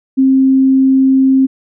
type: tone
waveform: sine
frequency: 265.6 Hz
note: C4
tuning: 26 cents sharp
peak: -6 dBFS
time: 0.17-1.47 s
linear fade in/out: 20 ms
effects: none